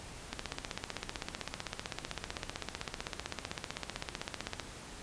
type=click train; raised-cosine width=0.2 ms; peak=-18 dBFS; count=68; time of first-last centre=0.33-4.598 s; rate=15.7 Hz; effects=pink hiss -48 dBFS RMS until 5.02 s + resampled to 22050 Hz